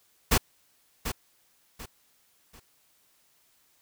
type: noise with echo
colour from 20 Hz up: pink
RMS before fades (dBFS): -21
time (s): 0.31-0.38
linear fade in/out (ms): 10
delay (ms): 740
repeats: 3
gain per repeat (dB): -10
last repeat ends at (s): 2.6
effects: white hiss -66 dBFS RMS until 3.81 s